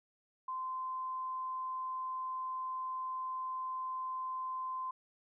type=tone; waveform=sine; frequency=1035 Hz; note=C6; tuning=19 cents flat; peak=-36 dBFS; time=0.48-4.91 s; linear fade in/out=5 ms; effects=none